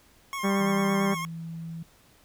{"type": "tone with vibrato", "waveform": "25% pulse", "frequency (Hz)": 1083, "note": "C#6", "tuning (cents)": -41, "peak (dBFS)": -27, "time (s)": [0.33, 1.25], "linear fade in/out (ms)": 0, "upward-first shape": "sine", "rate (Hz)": 8.9, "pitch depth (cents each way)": 40}
{"type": "harmonic tone", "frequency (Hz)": 197.2, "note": "G3", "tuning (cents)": 11, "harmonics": [1, 2, 3, 4, 5, 6, 7, 8, 9, 10], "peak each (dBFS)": [-24, -30, -34, -36, -38, -40, -41, -42, -43, -44], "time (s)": [0.43, 1.15], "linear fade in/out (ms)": 20}
{"type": "tone", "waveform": "sine", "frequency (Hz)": 164.81, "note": "E3", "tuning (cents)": 0, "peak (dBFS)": -34, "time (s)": [0.6, 1.83], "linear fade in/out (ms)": 5}
{"effects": ["pink hiss -59 dBFS RMS until 2.24 s"]}